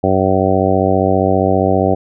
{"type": "harmonic tone", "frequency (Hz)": 95, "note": "F#2", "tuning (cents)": 46, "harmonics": [1, 2, 3, 4, 5, 6, 7, 8], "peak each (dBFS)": [-19, -19, -19, -19, -19, -19, -19, -19], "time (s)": [0.03, 1.95], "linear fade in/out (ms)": 10, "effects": []}